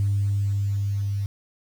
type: tone with level ramp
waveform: sine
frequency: 100.4 Hz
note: G2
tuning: 42 cents sharp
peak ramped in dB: -18 to -23 dBFS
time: 0-1.26 s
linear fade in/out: 0 ms
effects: tanh soft clip ceiling -15 dBFS + 8-bit